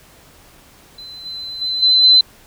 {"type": "tone with level steps", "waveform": "sine", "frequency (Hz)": 4046, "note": "B7", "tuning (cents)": 41, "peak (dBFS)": [-32, -26, -18, -9, -6], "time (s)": [0.98, 2.21], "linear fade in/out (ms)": 5, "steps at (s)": [1.25, 1.61, 1.82, 2.03], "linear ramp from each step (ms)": 10, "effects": ["pink hiss -47 dBFS RMS until 2.46 s"]}